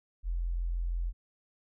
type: tone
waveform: sine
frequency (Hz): 43.02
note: F1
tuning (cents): -25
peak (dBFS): -29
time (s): 0.23-1.13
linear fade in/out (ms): 50
effects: none